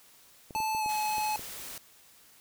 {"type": "clicks", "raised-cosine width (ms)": 2, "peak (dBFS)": -31, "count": 7, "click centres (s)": [0.508, 0.56, 0.603, 0.749, 0.861, 1.182, 1.394]}
{"type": "tone with pitch glide", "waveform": "square", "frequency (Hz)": [873, 853.6], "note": ["A5", "G#5"], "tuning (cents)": [-14, 47], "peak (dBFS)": -29, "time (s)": [0.55, 1.36], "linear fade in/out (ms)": 0, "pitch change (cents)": -39, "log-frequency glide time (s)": [0.79, 0.84]}
{"type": "noise", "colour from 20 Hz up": "white", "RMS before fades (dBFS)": -42, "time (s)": [0.89, 1.78], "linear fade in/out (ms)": 2}
{"effects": ["white hiss -58 dBFS RMS until 2.4 s"]}